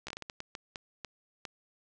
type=slowing click train; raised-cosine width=0.2 ms; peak=-22 dBFS; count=12; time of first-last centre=0.07-1.452 s; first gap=14 ms; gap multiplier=1.4; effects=resampled to 24000 Hz + 10-bit